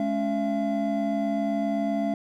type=tone cluster; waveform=triangle; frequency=211.9 / 279.7 / 676 Hz; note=G#3 / C#4 / E5; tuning=+35 / +16 / +43 cents; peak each=-26 dBFS; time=0-2.14 s; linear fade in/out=2 ms; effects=none